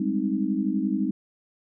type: chord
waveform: sine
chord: Ab major seventh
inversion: third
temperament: equal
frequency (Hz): 196 / 207.7 / 261.6 / 311.1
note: G3 / Ab3 / C4 / Eb4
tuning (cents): 0 / 0 / 0 / 0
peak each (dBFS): -28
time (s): 0-1.11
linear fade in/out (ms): 5
effects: none